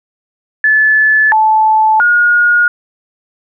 sine tone with pitch steps, 1732 / 871 / 1436 Hz, A6 / A5 / F6, -28 / -18 / +48 cents, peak -6 dBFS, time 0.64-2.68 s, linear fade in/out 2 ms, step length 680 ms, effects none

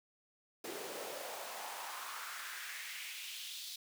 pink noise with high-pass filter sweep, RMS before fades -45 dBFS, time 0.64-3.76 s, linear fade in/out 5 ms, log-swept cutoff 350 to 4100 Hz, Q 2.5, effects none

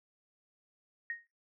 sine tone with exponential decay, 1864.7 Hz, A#6, in tune, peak -32 dBFS, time 1.1-1.27 s, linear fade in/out 1 ms, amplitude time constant 35 ms, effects noise-tail reverb RT60 0.3 s tail -22 dB re dry

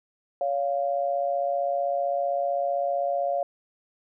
sine tone pair together, 562.9 / 698.5 Hz, C#5 / F5, +26 / 0 cents, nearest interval major third, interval 374 cents, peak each -26 dBFS, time 0.41-3.43 s, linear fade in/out 2 ms, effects none

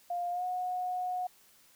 sine tone with pitch glide, 703 to 728.6 Hz, F5 to F#5, +11 to -27 cents, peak -31 dBFS, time 0.1-1.27 s, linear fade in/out 5 ms, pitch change +62 cents, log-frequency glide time 0.31-0.44 s, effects white hiss -62 dBFS RMS until 1.75 s

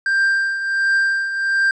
triangle tone with tremolo, 1583 Hz, G6, 17 cents sharp, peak -11 dBFS, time 0.06-1.71 s, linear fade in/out 2 ms, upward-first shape triangle, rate 1.4 Hz, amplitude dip 65%, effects resampled to 22050 Hz

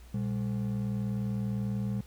triangle ring-modulated tone, 159 Hz, D#3, 38 cents sharp, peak -24 dBFS, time 0.14-2.01 s, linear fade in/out 5 ms, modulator 40.1 Hz, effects added 60 Hz sine -49 dBFS peak until 2.06 s + pink hiss -59 dBFS RMS until 2.06 s

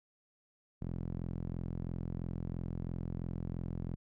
sawtooth tone with band-pass filter, 42.99 Hz, F1, 27 cents flat, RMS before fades -39 dBFS, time 0.81-3.96 s, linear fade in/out 10 ms, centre 160 Hz, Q 1.1, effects none

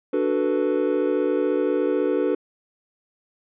triangle chord, B minor seventh, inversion first, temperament equal, 293.7 / 370 / 440 / 493.9 Hz, D4 / F#4 / A4 / B4, 0 / 0 / 0 / 0 cents, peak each -23 dBFS, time 0.13-2.35 s, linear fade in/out 5 ms, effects resampled to 8000 Hz

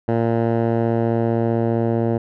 10% pulse tone with low-pass filter sweep, 115.4 Hz, A#2, 17 cents flat, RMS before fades -19 dBFS, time 0.08-2.18 s, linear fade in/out 5 ms, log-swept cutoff 980 to 630 Hz, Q 0.71, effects none

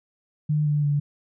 sine tone with pitch steps, 150.8 / 147.87 / 144.99 Hz, D3 / D3 / D3, +46 / +12 / -22 cents, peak -19 dBFS, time 0.49-1 s, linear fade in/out 10 ms, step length 170 ms, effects none

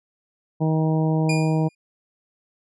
harmonic tone, 158.1 Hz, D#3, 28 cents sharp, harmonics 1 / 2 / 3 / 4 / 5 / 6, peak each -19 / -25 / -29 / -31 / -33 / -35 dBFS, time 0.6-1.69 s, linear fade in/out 20 ms
sawtooth tone with exponential decay, 2425 Hz, D#7, 45 cents flat, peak -20 dBFS, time 1.29-1.75 s, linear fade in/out 5 ms, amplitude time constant 100 ms
effects resampled to 22050 Hz

